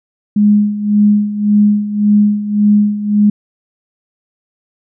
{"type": "tone with tremolo", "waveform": "sine", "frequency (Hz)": 207.7, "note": "G#3", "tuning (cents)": 0, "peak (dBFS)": -5, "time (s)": [0.36, 3.3], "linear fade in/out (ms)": 5, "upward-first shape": "sine", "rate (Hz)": 1.8, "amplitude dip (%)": 75, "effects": []}